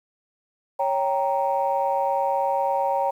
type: chord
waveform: sine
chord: G diminished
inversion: second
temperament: equal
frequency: 554.4 / 784 / 932.3 Hz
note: Db5 / G5 / Bb5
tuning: 0 / 0 / 0 cents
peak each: -24 dBFS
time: 0.79-3.11 s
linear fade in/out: 10 ms
effects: tanh soft clip ceiling -12 dBFS + 9-bit